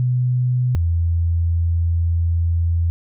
sine tone pair in turn, 125 / 84.13 Hz, B2 / E2, +21 / +36 cents, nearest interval perfect fifth, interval 685 cents, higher first, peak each -15 dBFS, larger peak neither, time 0-0.75 / 0.75-2.9 s, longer second, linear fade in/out 0 ms, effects none

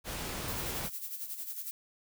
pink noise, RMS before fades -38 dBFS, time 0.04-0.9 s, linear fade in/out 50 ms
violet noise with tremolo, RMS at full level -38 dBFS, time 0.48-1.71 s, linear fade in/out 0 ms, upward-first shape sine, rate 11 Hz, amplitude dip 60%
effects none

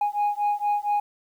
sine beating tone pair, 824 / 828.3 Hz, G#5 / G#5, -14 / -5 cents, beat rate 4.3 Hz, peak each -23 dBFS, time 0.01-1 s, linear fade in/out 5 ms, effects tanh soft clip ceiling -18 dBFS + 9-bit

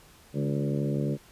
harmonic tone with a mistuned harmonic, 71.8 Hz, D2, 39 cents flat, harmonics 2 / 3 / 4 / 5 / 6 / 7 / 8, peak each -28 / -32 / -34 / -36 / -38 / -39 / -40 dBFS, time 0.33-1.18 s, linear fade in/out 50 ms, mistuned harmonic 3, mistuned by -37 cents, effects pink hiss -55 dBFS RMS until 1.31 s + resampled to 32000 Hz

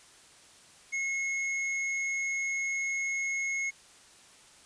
triangle tone with hard clipping, 2172 Hz, C#7, 36 cents flat, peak -31 dBFS, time 0.92-3.71 s, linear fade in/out 20 ms, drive 13 dB, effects white hiss -56 dBFS RMS until 4.65 s + resampled to 22050 Hz

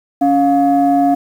sine tone pair together, 280.1 / 705.8 Hz, C#4 / F5, +18 / +18 cents, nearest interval octave + major third, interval 1600 cents, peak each -11 dBFS, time 0.21-1.15 s, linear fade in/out 10 ms, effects tanh soft clip ceiling -4 dBFS + 7-bit

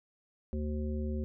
harmonic tone, 75 Hz, D2, 37 cents sharp, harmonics 1 / 3 / 5 / 7, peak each -33 / -37 / -42 / -46 dBFS, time 0.53-1.24 s, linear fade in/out 0 ms, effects none

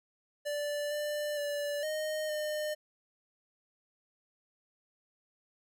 square tone with pitch steps, 585 / 593 / 581 / 618 / 607 Hz, D5 / D5 / D5 / D#5 / D#5, -7 / +17 / -19 / -12 / -43 cents, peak -33 dBFS, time 0.45-2.75 s, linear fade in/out 20 ms, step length 460 ms, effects none

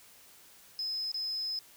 sine tone with dropouts, 5100 Hz, D#8, 42 cents sharp, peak -32 dBFS, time 0.79-1.59 s, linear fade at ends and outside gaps 1 ms, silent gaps 1.117-1.143 s, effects white hiss -57 dBFS RMS until 1.76 s

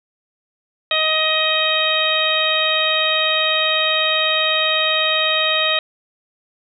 harmonic tone, 628 Hz, D#5, 16 cents sharp, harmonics 1 / 2 / 3 / 4 / 5 / 6, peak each -23 / -24 / -24 / -22 / -22 / -20 dBFS, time 0.91-5.79 s, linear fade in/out 2 ms, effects none

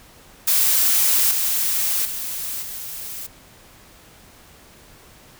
blue noise with level steps, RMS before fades -17 / -21 / -28 / -32 dBFS, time 0.47-3.27 s, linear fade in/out 10 ms, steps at 1.31 / 2.05 / 2.62 s, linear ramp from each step 2 ms, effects pink hiss -48 dBFS RMS until 5.39 s

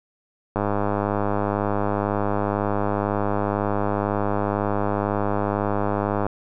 click train, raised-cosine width 1 ms, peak -9 dBFS, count 583, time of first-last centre 0.56-6.266 s, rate 102 Hz, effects none

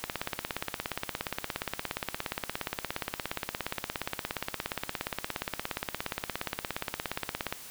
click train, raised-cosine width 0.3 ms, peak -14 dBFS, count 129, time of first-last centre 0.04-7.525 s, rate 17.1 Hz, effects white hiss -46 dBFS RMS until 7.7 s

